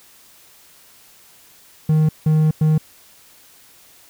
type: tone bursts at uneven times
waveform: triangle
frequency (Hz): 155.56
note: D#3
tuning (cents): 0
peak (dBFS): -10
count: 3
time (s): 1.89-2.09 / 2.26-2.51 / 2.61-2.78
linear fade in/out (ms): 5
effects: white hiss -49 dBFS RMS until 4.09 s

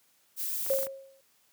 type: noise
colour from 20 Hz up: violet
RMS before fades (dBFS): -33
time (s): 0.36-0.88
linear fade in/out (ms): 50
type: clicks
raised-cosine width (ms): 0.5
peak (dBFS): -28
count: 6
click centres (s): 0.664 / 0.699 / 0.737 / 0.788 / 0.831 / 0.868
type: tone with exponential decay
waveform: sine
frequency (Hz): 541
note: C#5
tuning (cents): -42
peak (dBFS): -22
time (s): 0.7-1.21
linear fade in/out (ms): 5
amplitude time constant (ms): 110
effects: white hiss -67 dBFS RMS until 1.52 s + high-pass 100 Hz 12 dB/octave

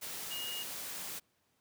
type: tone in noise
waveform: sine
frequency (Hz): 2863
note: F7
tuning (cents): +42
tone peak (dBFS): -39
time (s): 0.3-0.64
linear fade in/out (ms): 20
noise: white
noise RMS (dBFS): -42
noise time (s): 0.01-1.2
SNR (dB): 0
effects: pink hiss -75 dBFS RMS until 1.6 s + high-pass 100 Hz 12 dB/octave

